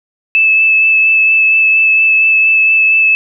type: tone with vibrato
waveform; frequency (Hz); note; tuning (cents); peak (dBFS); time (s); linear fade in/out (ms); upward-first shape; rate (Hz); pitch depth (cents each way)
sine; 2618; E7; -13; -6; 0.35-3.15; 0; sine; 4.3; 12
effects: none